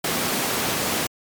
pink high-pass noise, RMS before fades -24 dBFS, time 0.04-1.07 s, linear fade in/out 5 ms, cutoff 170 Hz, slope 12 dB/octave, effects MP3 96 kbps

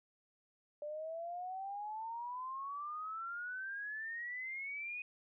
sine exponential sweep, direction up, 587.3 to 2500 Hz, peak -40 dBFS, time 0.82-5.02 s, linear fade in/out 2 ms, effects none

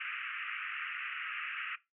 white band-pass noise, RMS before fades -40 dBFS, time 0-1.76 s, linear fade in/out 10 ms, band 1200 to 2800 Hz, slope 96 dB/octave, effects noise-tail reverb RT60 0.2 s tail -17 dB re dry

